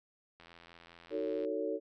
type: click train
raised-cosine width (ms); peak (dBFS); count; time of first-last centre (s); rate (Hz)
0.3; -38; 90; 0.4-1.448; 84.9
type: chord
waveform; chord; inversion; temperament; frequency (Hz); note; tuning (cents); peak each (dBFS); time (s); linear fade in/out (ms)
sine; D# half-diminished seventh; none; just; 311.1 / 373.4 / 448 / 560; D#4 / F#4 / A4 / C#5; 0 / +16 / +31 / +18; -39 / -40 / -36 / -38; 1.1-1.8; 50
effects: none